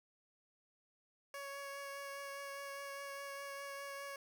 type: tone with vibrato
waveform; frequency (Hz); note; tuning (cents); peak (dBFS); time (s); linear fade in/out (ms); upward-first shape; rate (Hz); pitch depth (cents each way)
15% pulse; 558; C#5; +11; -38; 1.34-4.16; 2; triangle; 4.9; 14
effects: none